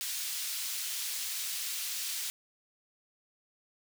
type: high-pass noise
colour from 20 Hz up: pink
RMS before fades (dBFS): -36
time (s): 0.01-2.3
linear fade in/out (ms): 0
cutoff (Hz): 3500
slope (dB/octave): 12
effects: none